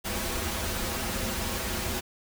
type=noise with comb filter; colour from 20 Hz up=pink; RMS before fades=-31 dBFS; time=0.04-2.01 s; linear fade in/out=20 ms; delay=6.8 ms; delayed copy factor=-1; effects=none